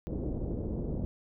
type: low-pass noise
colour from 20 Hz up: pink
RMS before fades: -34 dBFS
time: 0.07-1.05 s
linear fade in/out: 0 ms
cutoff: 490 Hz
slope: 24 dB/octave
effects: none